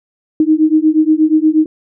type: beating tone pair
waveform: sine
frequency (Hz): 307.9 / 316.3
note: D#4 / D#4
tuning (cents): -18 / +29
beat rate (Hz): 8.4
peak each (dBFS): -11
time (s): 0.4-1.66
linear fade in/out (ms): 2
effects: none